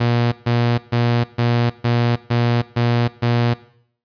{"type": "tone bursts", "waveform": "sawtooth", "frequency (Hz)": 119.2, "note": "A#2", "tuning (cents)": 39, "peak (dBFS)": -11, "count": 8, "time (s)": [0, 3.54], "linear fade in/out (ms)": 10, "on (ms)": 320, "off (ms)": 140, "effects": ["noise-tail reverb RT60 0.6 s tail -17 dB re dry", "resampled to 11025 Hz"]}